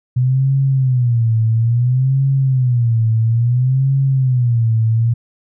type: tone with vibrato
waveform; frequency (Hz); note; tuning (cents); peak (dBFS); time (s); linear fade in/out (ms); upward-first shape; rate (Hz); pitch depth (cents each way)
sine; 123.47; B2; 0; -11; 0.16-5.14; 10; sine; 0.59; 170
effects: none

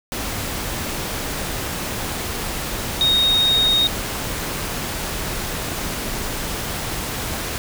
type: tone in noise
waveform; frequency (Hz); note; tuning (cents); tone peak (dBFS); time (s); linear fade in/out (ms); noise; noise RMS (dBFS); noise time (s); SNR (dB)
sine; 3729; A#7; 0; -14; 3.01-3.87; 0; pink; -26; 0.12-7.58; +9
effects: none

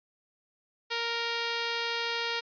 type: tone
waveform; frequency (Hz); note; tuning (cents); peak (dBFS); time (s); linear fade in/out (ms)
5% pulse; 466.2; A#4; 0; -17; 0.9-2.41; 20
effects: resampled to 11025 Hz

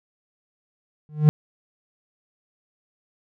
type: tone with exponential growth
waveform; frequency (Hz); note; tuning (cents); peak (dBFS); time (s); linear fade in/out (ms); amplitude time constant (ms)
triangle; 151.5; D#3; -46; -5; 1.09-1.29; 0; 43
effects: none

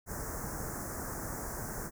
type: band-stop noise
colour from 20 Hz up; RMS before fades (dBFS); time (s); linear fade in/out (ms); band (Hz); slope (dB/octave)
pink; -39; 0.06-1.91; 50; 1800 to 5800; 48
effects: none

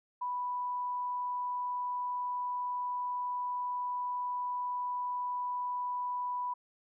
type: tone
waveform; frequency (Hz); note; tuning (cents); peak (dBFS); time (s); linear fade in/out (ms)
sine; 987.8; B5; 0; -32; 0.21-6.54; 10
effects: none

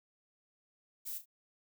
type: noise with echo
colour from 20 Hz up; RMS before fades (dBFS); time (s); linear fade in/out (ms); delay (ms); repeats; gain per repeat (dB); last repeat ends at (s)
violet; -41; 1.05-1.19; 20; 34; 2; -10; 1.258
effects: none

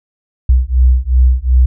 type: beating tone pair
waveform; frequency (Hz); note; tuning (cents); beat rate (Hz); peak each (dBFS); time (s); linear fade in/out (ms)
sine; 61.74 / 64.44; B1 / C2; 0 / -26; 2.7; -10; 0.49-1.66; 5
effects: none

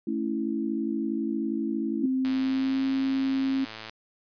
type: chord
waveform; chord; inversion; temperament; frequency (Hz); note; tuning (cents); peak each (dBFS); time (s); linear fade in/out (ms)
sine; A major; none; equal; 220 / 277.2 / 329.6; A3 / C#4 / E4; 0 / 0 / 0; -30 / -31 / -30; 0.07-2.06; 5
type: tone with pitch glide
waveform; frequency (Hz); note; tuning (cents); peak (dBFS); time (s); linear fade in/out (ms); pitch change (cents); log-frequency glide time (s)
sine; 261 to 267.9; C4 to C4; -4 to +41; -23; 2.02-3.65; 10; +45; 2.18-2.85
type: click train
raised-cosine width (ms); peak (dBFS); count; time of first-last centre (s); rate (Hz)
0.2; -21; 182; 2.25-3.895; 110
effects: resampled to 11025 Hz

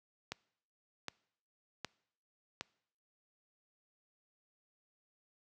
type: click train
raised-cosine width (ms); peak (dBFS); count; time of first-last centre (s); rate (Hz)
0.2; -21; 4; 0.32-2.61; 1.31
effects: noise-tail reverb RT60 0.7 s tail -24 dB re dry + high-pass 80 Hz 12 dB/octave

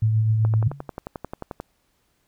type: tone with tremolo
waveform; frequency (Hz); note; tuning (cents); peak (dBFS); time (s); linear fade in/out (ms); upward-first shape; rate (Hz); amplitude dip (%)
sine; 109.8; A2; -3; -15; 0.02-0.68; 5; triangle; 7.8; 35
type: click train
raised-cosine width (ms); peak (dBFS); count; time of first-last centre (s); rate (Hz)
1; -17; 14; 0.45-1.6; 11.3
type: tone with exponential decay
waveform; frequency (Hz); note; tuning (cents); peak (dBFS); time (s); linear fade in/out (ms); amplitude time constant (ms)
sine; 140; C#3; +18; -23; 0.66-0.91; 5; 54
effects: pink hiss -68 dBFS RMS until 2.27 s

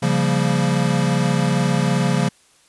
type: chord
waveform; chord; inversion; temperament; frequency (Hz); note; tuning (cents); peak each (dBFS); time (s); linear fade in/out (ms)
square; G half-diminished seventh; second; equal with one note detuned; 138.59 / 173.41 / 196 / 233.1; Db3 / F3 / G3 / Bb3; 0 / -12 / 0 / 0; -21 / -21 / -25 / -25; 0.02-2.29; 10
effects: white hiss -55 dBFS RMS until 2.68 s + resampled to 24000 Hz

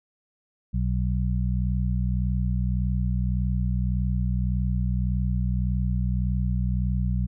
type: harmonic tone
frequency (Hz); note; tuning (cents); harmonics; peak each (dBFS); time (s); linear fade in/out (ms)
61.74; B1; 0; 1 / 2 / 3; -24 / -27 / -29; 0.73-7.27; 20
effects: none

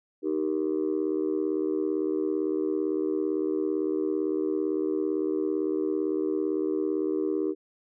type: chord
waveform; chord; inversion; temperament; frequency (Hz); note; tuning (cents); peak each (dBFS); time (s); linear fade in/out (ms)
sine; Eb major; none; just; 311.1 / 388.9 / 466.7; Eb4 / G4 / Bb4; 0 / -14 / +2; -27 / -27 / -32; 0.22-7.55; 50
effects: tanh soft clip ceiling -18 dBFS

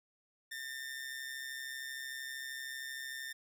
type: tone with amplitude modulation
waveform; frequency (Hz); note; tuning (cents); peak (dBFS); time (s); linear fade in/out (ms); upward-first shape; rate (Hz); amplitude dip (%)
sawtooth; 1805; A6; +44; -35; 0.51-3.33; 10; sine; 133; 55
effects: none

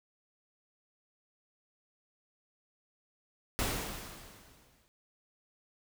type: noise with exponential decay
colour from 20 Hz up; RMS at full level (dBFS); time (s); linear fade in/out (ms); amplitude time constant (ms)
pink; -31; 3.59-4.88; 0; 280
effects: none

